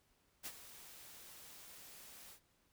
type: noise with ADSR envelope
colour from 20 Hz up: white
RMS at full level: -44 dBFS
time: 0.43-2.4 s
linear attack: 30 ms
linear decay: 56 ms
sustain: -12 dB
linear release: 81 ms
effects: pink hiss -75 dBFS RMS until 2.72 s